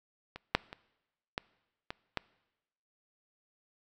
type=clicks; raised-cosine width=0.3 ms; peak=-26 / -7 / -26 / -16 / -21 / -15 dBFS; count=6; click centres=0.36 / 0.55 / 0.729 / 1.379 / 1.905 / 2.173 s; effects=noise-tail reverb RT60 1.0 s tail -23 dB re dry